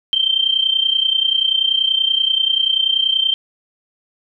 sine tone with amplitude modulation, 3136 Hz, G7, in tune, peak -10 dBFS, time 0.13-3.34 s, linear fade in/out 0 ms, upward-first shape sine, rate 30.4 Hz, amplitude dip 80%, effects none

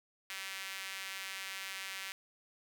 sawtooth tone with high-pass filter, 192.7 Hz, G3, 29 cents flat, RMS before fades -43 dBFS, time 0.3-2.12 s, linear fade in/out 0 ms, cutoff 2100 Hz, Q 1.5, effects none

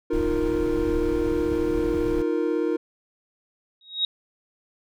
triangle chord, Eb suspended second, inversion none, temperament equal, 311.1 / 349.2 / 466.2 Hz, Eb4 / F4 / Bb4, 0 / 0 / 0 cents, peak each -24 dBFS, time 0.1-2.77 s, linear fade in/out 10 ms
brown noise, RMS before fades -31 dBFS, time 0.13-2.22 s, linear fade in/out 2 ms
sine tone with exponential growth, 3782 Hz, A#7, 24 cents sharp, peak -17 dBFS, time 3.81-4.05 s, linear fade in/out 2 ms, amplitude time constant 52 ms
effects none

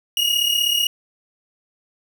40% pulse tone pair together, 2854 / 2890 Hz, F7 / F#7, +37 / -41 cents, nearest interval unison, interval 22 cents, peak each -19 dBFS, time 0.17-0.87 s, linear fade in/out 2 ms, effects 9-bit

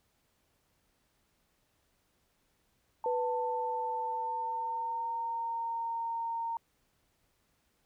sine tone with pitch glide, 890 to 919.8 Hz, A5 to A#5, +20 to -23 cents, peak -32 dBFS, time 3.04-6.57 s, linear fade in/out 2 ms, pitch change +57 cents, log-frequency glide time 3.98-5.06 s
sine tone with exponential decay, 493.9 Hz, B4, in tune, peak -29 dBFS, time 3.06-6.51 s, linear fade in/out 1 ms, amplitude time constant 750 ms
effects pink hiss -74 dBFS RMS until 7.85 s

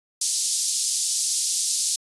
white band-pass noise, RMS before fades -24 dBFS, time 0.21-1.96 s, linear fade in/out 5 ms, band 4500 to 10000 Hz, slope 24 dB/octave, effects resampled to 24000 Hz

